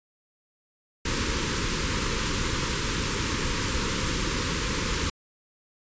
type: band-stop noise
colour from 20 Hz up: pink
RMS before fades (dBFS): -27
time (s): 1.05-5.1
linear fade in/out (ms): 5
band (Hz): 540 to 910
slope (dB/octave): 96
effects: resampled to 16000 Hz